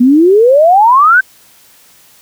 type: exponential sweep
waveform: sine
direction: up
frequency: 236.2 to 1571 Hz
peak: -3 dBFS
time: 0-1.21 s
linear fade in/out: 10 ms
effects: white hiss -44 dBFS RMS until 2.21 s